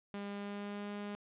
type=tone with pitch glide; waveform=sawtooth; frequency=201.9 to 205 Hz; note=G#3 to G#3; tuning=-49 to -22 cents; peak=-36 dBFS; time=0.14-1.15 s; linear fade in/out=0 ms; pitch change=+27 cents; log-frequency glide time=0.29-0.92 s; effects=resampled to 8000 Hz + 12-bit